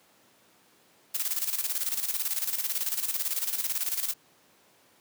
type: noise with tremolo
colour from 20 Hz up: blue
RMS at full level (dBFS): -28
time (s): 1.14-4.14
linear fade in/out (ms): 10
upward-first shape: square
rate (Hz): 18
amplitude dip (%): 65
effects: pink hiss -61 dBFS RMS until 5 s + high-pass 200 Hz 12 dB/octave